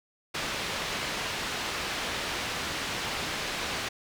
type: low-pass noise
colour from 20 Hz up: white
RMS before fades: -33 dBFS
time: 0.34-3.89 s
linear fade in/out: 10 ms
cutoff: 3600 Hz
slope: 12 dB/octave
effects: none